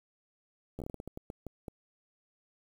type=slowing click train; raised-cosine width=2 ms; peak=-27 dBFS; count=13; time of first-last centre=0.79-1.682 s; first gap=12 ms; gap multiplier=1.3; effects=9-bit